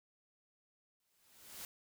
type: noise with exponential growth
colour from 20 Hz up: white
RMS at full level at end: -45 dBFS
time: 1-1.65 s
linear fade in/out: 1 ms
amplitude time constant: 140 ms
effects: none